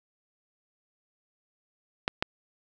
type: clicks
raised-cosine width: 0.3 ms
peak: -9 / -9 dBFS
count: 2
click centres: 2.079 / 2.225 s
effects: none